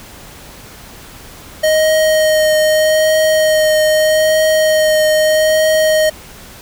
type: tone with vibrato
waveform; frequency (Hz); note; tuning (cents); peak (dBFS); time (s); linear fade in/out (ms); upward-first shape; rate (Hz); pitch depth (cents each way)
square; 623; D#5; +2; -10; 1.63-6.1; 10; triangle; 0.8; 14
effects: pink hiss -36 dBFS RMS until 6.61 s